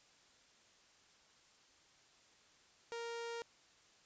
sawtooth tone, 466.2 Hz, A#4, in tune, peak -38 dBFS, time 2.92-3.42 s, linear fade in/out 0 ms, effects white hiss -67 dBFS RMS until 4.05 s + resampled to 16000 Hz

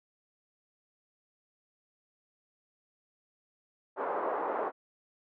pink band-pass noise, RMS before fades -33 dBFS, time 3.96-4.72 s, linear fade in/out 50 ms, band 400 to 1200 Hz, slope 24 dB/octave, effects none

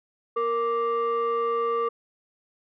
sine tone pair together, 464.8 / 1171.2 Hz, A#4 / D6, -5 / -5 cents, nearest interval octave + major third, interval 1600 cents, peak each -23 / -24 dBFS, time 0.36-1.89 s, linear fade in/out 10 ms, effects tanh soft clip ceiling -19 dBFS

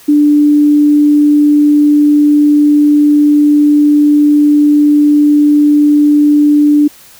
sine tone, 294.7 Hz, D4, 6 cents sharp, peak -4 dBFS, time 0.08-6.88 s, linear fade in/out 10 ms, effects white hiss -39 dBFS RMS until 7.19 s

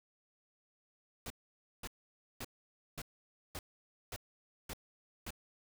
pink noise bursts, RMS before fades -43 dBFS, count 8, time 1.26-5.306 s, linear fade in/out 2 ms, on 42 ms, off 530 ms, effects none

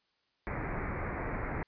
pink low-pass noise, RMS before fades -36 dBFS, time 0.47-1.63 s, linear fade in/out 0 ms, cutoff 2300 Hz, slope 96 dB/octave, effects white hiss -75 dBFS RMS until 1.67 s + resampled to 11025 Hz

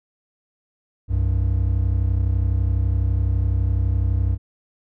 triangle tone pair together, 64.1 / 96.04 Hz, C2 / G2, -35 / -35 cents, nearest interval perfect fifth, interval 700 cents, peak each -18 dBFS, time 1.08-4.38 s, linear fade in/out 50 ms, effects none

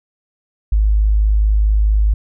sine tone, 52.3 Hz, G#1, 13 cents sharp, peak -10 dBFS, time 0.72-2.14 s, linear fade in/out 5 ms, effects none

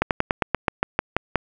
slowing click train, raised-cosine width 0.5 ms, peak -3 dBFS, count 11, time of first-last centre 0.02-1.357 s, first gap 88 ms, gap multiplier 1.09, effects none

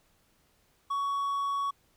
triangle tone, 1120 Hz, C#6, 18 cents sharp, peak -26 dBFS, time 0.9-1.71 s, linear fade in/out 10 ms, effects pink hiss -68 dBFS RMS until 1.96 s

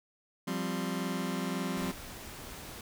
sawtooth chord, F suspended second, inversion none, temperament just, 174.61 / 196.44 / 261.9 Hz, F3 / G3 / C4, 0 / +4 / +2 cents, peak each -32 dBFS, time 0.47-1.92 s, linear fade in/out 10 ms
pink noise, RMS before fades -45 dBFS, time 1.77-2.81 s, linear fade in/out 2 ms
effects none

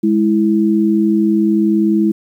sine tone pair together, 207.7 / 328.3 Hz, G#3 / E4, 0 / -7 cents, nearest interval minor sixth, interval 793 cents, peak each -13 dBFS, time 0.03-2.12 s, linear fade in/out 10 ms, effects 8-bit

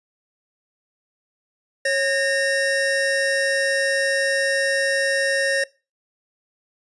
square tone pair together, 547.1 / 1836 Hz, C#5 / A#6, -23 / -27 cents, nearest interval octave + major sixth, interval 2096 cents, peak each -22 / -22 dBFS, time 1.85-5.64 s, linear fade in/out 5 ms, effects noise-tail reverb RT60 0.3 s tail -22 dB re dry + resampled to 24000 Hz

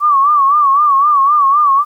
sine tone with vibrato, 1144 Hz, D6, 46 cents flat, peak -7 dBFS, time 0-1.85 s, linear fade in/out 50 ms, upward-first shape sine, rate 3.9 Hz, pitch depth 100 cents each way, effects 8-bit

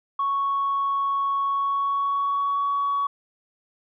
sine tone with pitch glide, 1108.7 to 1124.8 Hz, C#6 to C#6, 0 to +25 cents, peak -20 dBFS, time 0.19-3.07 s, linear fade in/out 5 ms, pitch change +25 cents, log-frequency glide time 1.45-2.65 s, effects tanh soft clip ceiling -17 dBFS

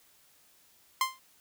sawtooth tone with exponential decay, 1046.5 Hz, C6, in tune, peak -18 dBFS, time 1.01-1.19 s, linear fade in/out 2 ms, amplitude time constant 38 ms, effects white hiss -63 dBFS RMS until 1.4 s

